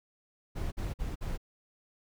brown noise bursts, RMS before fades -34 dBFS, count 4, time 0.55-1.377 s, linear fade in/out 20 ms, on 170 ms, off 49 ms, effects none

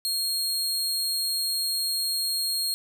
sawtooth tone, 4256 Hz, C8, 29 cents sharp, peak -22 dBFS, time 0.05-2.74 s, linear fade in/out 0 ms, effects none

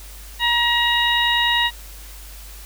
harmonic tone, 950 Hz, A#5, 33 cents sharp, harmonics 1 / 2 / 3 / 4, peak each -22 / -20 / -22 / -21 dBFS, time 0.39-1.71 s, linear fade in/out 50 ms, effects added 50 Hz sine -37 dBFS peak until 2.65 s + white hiss -42 dBFS RMS until 2.65 s

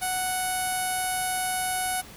sawtooth tone with low-pass filter, 740 Hz, F#5, in tune, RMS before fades -28 dBFS, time 0.01-2.02 s, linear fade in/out 20 ms, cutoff 11000 Hz, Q 8.6, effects pink hiss -46 dBFS RMS until 2.16 s

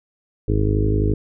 harmonic tone with a mistuned harmonic, 51.91 Hz, G#1, in tune, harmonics 1 / 2 / 3 / 4 / 5 / 6 / 7 / 8 / 9, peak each -20 / -20 / -28 / -30 / -30 / -25 / -32 / -25 / -34 dBFS, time 0.48-1.14 s, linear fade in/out 5 ms, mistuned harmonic 1, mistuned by -39 cents, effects none

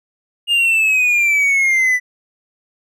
triangle exponential sweep, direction down, 2846 to 1975.5 Hz, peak -10 dBFS, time 0.47-2 s, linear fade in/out 50 ms, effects none

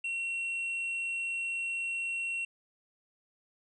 triangle tone, 2728 Hz, F7, 41 cents flat, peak -30 dBFS, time 0.04-2.45 s, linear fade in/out 5 ms, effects resampled to 22050 Hz

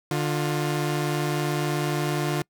sawtooth tone pair together, 148.7 / 353.7 Hz, D3 / F4, +22 / +22 cents, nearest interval octave + minor third, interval 1500 cents, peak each -21 / -24 dBFS, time 0.11-2.42 s, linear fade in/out 2 ms, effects noise-tail reverb RT60 0.1 s tail -26 dB re dry

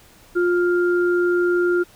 sine tone pair together, 353.1 / 1400 Hz, F4 / F6, +19 / +4 cents, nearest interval 2 octaves, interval 2385 cents, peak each -16 / -24 dBFS, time 0.35-1.84 s, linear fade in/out 20 ms, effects pink hiss -50 dBFS RMS until 1.95 s

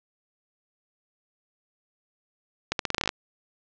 accelerating click train, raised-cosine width 0.2 ms, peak -7 dBFS, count 11, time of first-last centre 2.72-3.091 s, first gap 72 ms, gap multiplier 0.84, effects low-pass 6000 Hz 12 dB/octave

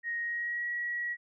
sine tone with pitch glide, 1873 to 1917.9 Hz, A#6 to A#6, +8 to +49 cents, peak -31 dBFS, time 0.03-1.17 s, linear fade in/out 50 ms, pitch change +41 cents, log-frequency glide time 0.2-0.68 s, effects none

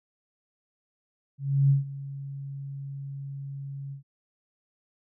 sine tone with ADSR envelope, 138.59 Hz, C#3, in tune, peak -16 dBFS, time 1.38-4.03 s, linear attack 320 ms, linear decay 140 ms, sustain -18 dB, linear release 110 ms, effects none

